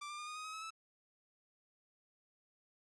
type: tone with pitch steps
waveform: sawtooth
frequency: 1174.7 / 1193.2 / 1211.9 / 1231 / 1250.3 / 1270 / 1289.9 / 1310.2 Hz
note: D6 / D6 / D#6 / D#6 / D#6 / D#6 / E6 / E6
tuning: 0 / +27 / -46 / -19 / +8 / +35 / -38 / -11 cents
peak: -40 dBFS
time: 0.01-0.706 s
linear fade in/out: 10 ms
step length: 87 ms
effects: resampled to 22050 Hz